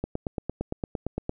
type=click train; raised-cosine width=2 ms; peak=-15 dBFS; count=12; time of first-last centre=0.04-1.294 s; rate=8.77 Hz; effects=none